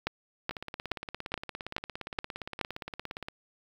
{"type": "two click trains", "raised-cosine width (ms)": 0.3, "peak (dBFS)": [-21, -13], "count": [49, 7], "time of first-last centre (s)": [[0.51, 3.285], [0.07, 2.612]], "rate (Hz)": [17.3, 2.36], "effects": ["8-bit"]}